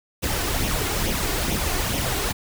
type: noise with flanger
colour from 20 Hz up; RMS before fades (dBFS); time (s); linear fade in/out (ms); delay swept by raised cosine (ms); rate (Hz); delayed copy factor
pink; -24; 0.22-2.33; 20; 0.32 to 2.82; 2.3; +0.55
effects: none